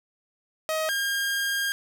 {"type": "tone pair in turn", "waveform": "sawtooth", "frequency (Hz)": [631, 1613.6], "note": ["D#5", "G6"], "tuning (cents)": [24, 50], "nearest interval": "octave + major third", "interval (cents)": 1626, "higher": "second", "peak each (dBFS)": -21, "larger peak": "neither", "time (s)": [[0.69, 0.89], [0.89, 1.72]], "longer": "second", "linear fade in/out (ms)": 0, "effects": []}